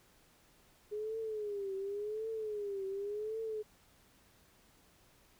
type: tone with vibrato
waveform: sine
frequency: 415.3 Hz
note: G#4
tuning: in tune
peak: -36 dBFS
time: 0.91-3.63 s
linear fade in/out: 20 ms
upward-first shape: triangle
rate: 0.9 Hz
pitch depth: 140 cents each way
effects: pink hiss -66 dBFS RMS until 5.39 s